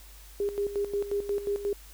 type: tone with tremolo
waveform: sine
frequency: 405.1 Hz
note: G#4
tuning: 43 cents flat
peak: -25 dBFS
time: 0.4-1.73 s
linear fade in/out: 2 ms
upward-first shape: square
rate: 5.6 Hz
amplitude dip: 70%
effects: added 50 Hz sine -48 dBFS peak until 1.93 s + white hiss -53 dBFS RMS until 1.93 s